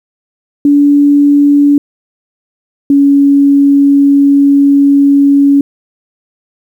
sine tone pair in turn, 287.2 / 281 Hz, D4 / C#4, -39 / +24 cents, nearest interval unison, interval 37 cents, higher first, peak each -3 dBFS, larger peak neither, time 0.65-1.78 / 2.9-5.61 s, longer second, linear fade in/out 2 ms, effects 7-bit

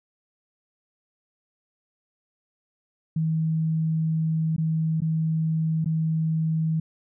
sine tone with dropouts, 159.9 Hz, D#3, 48 cents sharp, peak -21 dBFS, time 3.16-6.8 s, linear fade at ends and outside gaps 5 ms, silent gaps 4.564-4.58 / 5.005-5.018 / 5.845-5.858 s, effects none

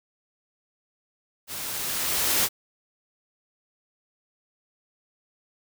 white noise with level ramp, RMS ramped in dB -35 to -21 dBFS, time 1.47-2.49 s, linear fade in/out 50 ms, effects none

